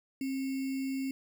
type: tone with sample-and-hold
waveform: sine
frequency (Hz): 267.2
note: C4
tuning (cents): +36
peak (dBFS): -31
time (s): 0.21-1.11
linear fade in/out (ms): 2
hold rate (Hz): 2450
effects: none